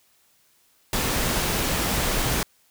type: noise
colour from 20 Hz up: pink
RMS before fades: -24 dBFS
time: 0.93-2.43 s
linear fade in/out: 2 ms
effects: white hiss -62 dBFS RMS until 2.7 s